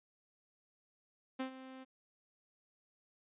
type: tone with ADSR envelope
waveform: sawtooth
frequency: 261.6 Hz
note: C4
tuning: in tune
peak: -31 dBFS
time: 1.39-1.85 s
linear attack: 12 ms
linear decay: 100 ms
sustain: -14 dB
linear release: 24 ms
effects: resampled to 8000 Hz